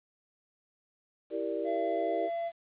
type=chord; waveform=sine; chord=E half-diminished seventh; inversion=none; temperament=equal; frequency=329.6 / 392 / 466.2 / 587.3 Hz; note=E4 / G4 / Bb4 / D5; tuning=0 / 0 / 0 / 0 cents; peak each=-36 dBFS; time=1.3-2.3 s; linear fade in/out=50 ms
type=tone; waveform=triangle; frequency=677 Hz; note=E5; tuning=46 cents sharp; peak=-29 dBFS; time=1.64-2.52 s; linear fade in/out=50 ms
effects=resampled to 8000 Hz + 10-bit